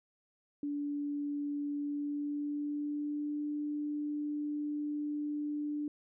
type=tone with pitch glide; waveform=sine; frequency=289.3 to 295.7 Hz; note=D4 to D4; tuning=-26 to +12 cents; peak=-33 dBFS; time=0.63-5.88 s; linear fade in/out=2 ms; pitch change=+38 cents; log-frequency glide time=1.79-3.45 s; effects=none